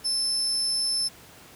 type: tone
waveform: 35% pulse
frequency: 5274 Hz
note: E8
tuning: in tune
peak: -21 dBFS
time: 0.04-1.09 s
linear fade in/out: 20 ms
effects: pink hiss -49 dBFS RMS until 1.55 s + high-pass 80 Hz 12 dB/octave